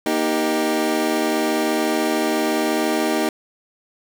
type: chord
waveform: 25% pulse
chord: Eb major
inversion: second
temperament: equal with one note detuned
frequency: 237 / 311.1 / 392 Hz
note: Bb3 / Eb4 / G4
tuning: +29 / 0 / 0 cents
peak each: -21 / -17 / -20 dBFS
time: 0.06-3.29 s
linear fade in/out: 2 ms
effects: none